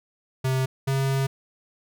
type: tone pair in turn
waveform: square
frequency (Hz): 131.2 / 135.36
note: C3 / C#3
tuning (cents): +5 / -41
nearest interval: minor second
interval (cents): 54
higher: second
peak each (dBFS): -22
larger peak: neither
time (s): 0.44-0.66 / 0.87-1.27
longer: second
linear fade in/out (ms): 10
effects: none